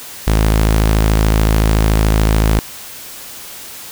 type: tone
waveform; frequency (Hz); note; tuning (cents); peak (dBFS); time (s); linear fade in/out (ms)
sawtooth; 53.7; A1; -41; -6; 0.27-2.59; 0
effects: white hiss -32 dBFS RMS until 3.91 s